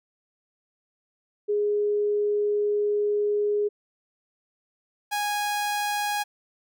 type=tone pair in turn; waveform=sine / sawtooth; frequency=414.6 / 826.6 Hz; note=G#4 / G#5; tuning=-3 / -8 cents; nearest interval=octave; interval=1195 cents; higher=second; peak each=-21 dBFS; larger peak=neither; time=1.48-3.69 / 5.11-6.24 s; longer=first; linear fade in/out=20 ms; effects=none